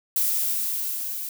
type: noise with level ramp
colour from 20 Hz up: violet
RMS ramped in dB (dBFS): -22 to -32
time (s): 0.16-1.29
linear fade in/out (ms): 2
effects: none